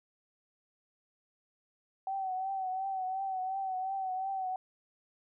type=tone with vibrato; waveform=sine; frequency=761 Hz; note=F#5; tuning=48 cents sharp; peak=-32 dBFS; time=2.07-4.56 s; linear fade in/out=2 ms; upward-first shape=triangle; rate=2.8 Hz; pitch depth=54 cents each way; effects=none